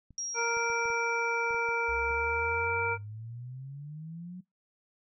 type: clicks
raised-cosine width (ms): 5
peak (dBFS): -40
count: 9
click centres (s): 0.107 / 0.57 / 0.701 / 0.856 / 0.902 / 1.508 / 1.545 / 1.689 / 2.107
type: tone with exponential decay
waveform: sine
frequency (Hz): 5640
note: F8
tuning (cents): +16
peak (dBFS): -32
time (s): 0.18-2.67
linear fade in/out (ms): 1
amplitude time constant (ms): 540
type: harmonic tone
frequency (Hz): 466.2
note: A#4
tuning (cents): 0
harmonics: 1 / 2 / 3 / 5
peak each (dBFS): -33 / -33 / -33 / -33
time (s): 0.34-2.98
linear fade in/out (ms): 50
type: exponential sweep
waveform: sine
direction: up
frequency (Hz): 63.8 to 185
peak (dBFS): -39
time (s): 1.88-4.41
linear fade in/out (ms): 10
effects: noise-tail reverb RT60 0.2 s tail -24 dB re dry